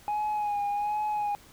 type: tone with vibrato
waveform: sine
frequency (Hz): 830.6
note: G#5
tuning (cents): 0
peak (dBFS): -24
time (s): 0.08-1.35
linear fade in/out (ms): 0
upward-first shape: sine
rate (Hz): 1.3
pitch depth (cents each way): 34
effects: tanh soft clip ceiling -25 dBFS + pink hiss -54 dBFS RMS until 1.52 s